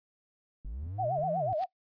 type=clicks; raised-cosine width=5 ms; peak=-38 dBFS; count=6; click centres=0.649 / 0.833 / 0.867 / 1.042 / 1.19 / 1.237 s
type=linear two-way sweep; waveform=triangle; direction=up then down; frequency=43.65 to 174.61 to 103.1 Hz; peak=-34 dBFS; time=0.65-1.53 s; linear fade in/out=0 ms; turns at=1.35 s
type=tone with vibrato; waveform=sine; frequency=679 Hz; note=F5; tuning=49 cents flat; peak=-28 dBFS; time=0.98-1.66 s; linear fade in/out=20 ms; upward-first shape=sine; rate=8.1 Hz; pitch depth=210 cents each way
type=noise with exponential growth; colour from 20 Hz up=white; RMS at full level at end=-43 dBFS; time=1.5-1.64 s; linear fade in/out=2 ms; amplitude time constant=29 ms
effects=noise-tail reverb RT60 0.1 s tail -22 dB re dry + resampled to 11025 Hz